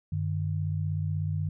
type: tone pair together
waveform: sine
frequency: 95.9 / 152.23 Hz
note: G2 / D#3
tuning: -37 / -38 cents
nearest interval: minor sixth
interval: 799 cents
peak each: -29 / -30 dBFS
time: 0.12-1.49 s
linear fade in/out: 5 ms
effects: none